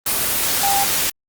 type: tone in noise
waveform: sine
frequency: 796 Hz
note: G5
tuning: 26 cents sharp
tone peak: -17 dBFS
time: 0.63-0.84 s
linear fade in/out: 5 ms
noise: white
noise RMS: -19 dBFS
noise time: 0.06-1.1 s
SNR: -1 dB
effects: Opus 24 kbps